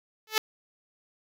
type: tone with exponential growth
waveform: 5% pulse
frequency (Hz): 435.2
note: A4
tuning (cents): -19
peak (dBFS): -7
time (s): 0.27-0.38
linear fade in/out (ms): 2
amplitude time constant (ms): 22
effects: none